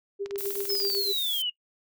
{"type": "tone with tremolo", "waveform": "sine", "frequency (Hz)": 399.5, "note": "G4", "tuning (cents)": 33, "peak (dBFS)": -27, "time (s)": [0.19, 1.13], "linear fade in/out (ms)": 20, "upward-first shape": "triangle", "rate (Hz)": 7.9, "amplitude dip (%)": 90}
{"type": "click train", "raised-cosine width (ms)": 0.2, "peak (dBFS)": -23, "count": 15, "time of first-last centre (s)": [0.26, 0.95], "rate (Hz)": 20.3}
{"type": "noise", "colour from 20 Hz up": "violet", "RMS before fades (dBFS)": -34, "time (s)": [0.38, 1.42], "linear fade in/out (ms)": 2}
{"type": "linear sweep", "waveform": "sine", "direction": "down", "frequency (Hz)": [5230, 2845], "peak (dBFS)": -26, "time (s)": [0.69, 1.5], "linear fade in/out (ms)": 5}
{"effects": ["noise-tail reverb RT60 0.1 s tail -22 dB re dry"]}